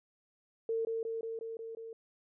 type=tone with echo; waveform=sine; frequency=452.8 Hz; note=A4; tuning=50 cents sharp; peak=-30 dBFS; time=0.69-0.85 s; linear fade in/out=2 ms; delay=180 ms; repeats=6; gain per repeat=-2 dB; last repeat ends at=1.93 s; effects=none